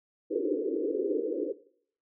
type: band-pass noise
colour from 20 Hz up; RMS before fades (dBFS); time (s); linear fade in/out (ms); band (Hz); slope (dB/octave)
white; -30; 0.3-1.53; 20; 280 to 500; 96
effects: noise-tail reverb RT60 0.6 s tail -18 dB re dry